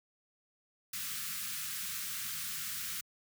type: band-stop noise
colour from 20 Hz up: white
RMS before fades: -39 dBFS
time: 0.93-3.01 s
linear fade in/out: 5 ms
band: 210 to 1200 Hz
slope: 48 dB/octave
effects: high-pass 100 Hz 12 dB/octave